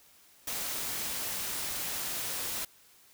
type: noise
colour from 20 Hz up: white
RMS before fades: -35 dBFS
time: 0.47-2.65 s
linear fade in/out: 5 ms
effects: white hiss -60 dBFS RMS until 3.13 s